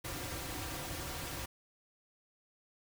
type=noise with comb filter; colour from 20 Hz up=pink; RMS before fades=-41 dBFS; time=0.04-1.46 s; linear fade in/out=10 ms; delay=4.7 ms; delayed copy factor=-0.65; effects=none